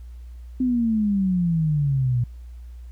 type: exponential sweep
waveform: sine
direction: down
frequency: 258.9 to 118.5 Hz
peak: -18 dBFS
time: 0.6-2.24 s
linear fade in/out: 5 ms
effects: added 60 Hz sine -36 dBFS peak until 2.91 s + pink hiss -63 dBFS RMS until 2.91 s